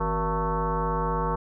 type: tone with frequency modulation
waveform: sine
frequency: 471.9 Hz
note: A#4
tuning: 21 cents sharp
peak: -23 dBFS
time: 0-1.36 s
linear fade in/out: 10 ms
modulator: 212 Hz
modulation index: 3.5
effects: none